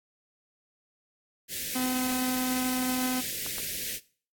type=band-stop noise; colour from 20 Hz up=white; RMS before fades=-34 dBFS; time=1.48-4 s; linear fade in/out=50 ms; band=560 to 1700 Hz; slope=48 dB/octave
type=tone; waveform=45% pulse; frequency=254.7 Hz; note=C4; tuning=46 cents flat; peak=-28 dBFS; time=1.75-3.21 s; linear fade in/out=10 ms
type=clicks; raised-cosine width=0.5 ms; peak=-25 dBFS; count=3; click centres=2.119 / 3.464 / 3.583 s
effects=noise-tail reverb RT60 0.4 s tail -18 dB re dry + AAC 64 kbps